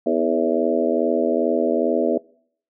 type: harmonic tone with a mistuned harmonic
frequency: 82.41 Hz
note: E2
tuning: in tune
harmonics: 3 / 4 / 5 / 6 / 7 / 8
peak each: -24 / -24 / -24 / -24 / -24 / -24 dBFS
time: 0.06-2.18 s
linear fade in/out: 5 ms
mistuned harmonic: 4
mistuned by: -45 cents
effects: noise-tail reverb RT60 0.6 s tail -24 dB re dry